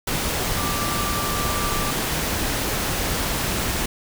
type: tone in noise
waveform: sine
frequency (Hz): 1174.7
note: D6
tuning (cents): 0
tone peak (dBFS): -28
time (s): 0.57-1.91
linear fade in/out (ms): 5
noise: pink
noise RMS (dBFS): -24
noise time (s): 0.07-3.86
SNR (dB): -7
effects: none